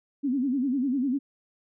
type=tone with vibrato; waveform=sine; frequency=263.9 Hz; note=C4; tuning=15 cents sharp; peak=-23 dBFS; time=0.23-1.19 s; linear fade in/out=20 ms; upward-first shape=sine; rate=10 Hz; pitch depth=150 cents each way; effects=none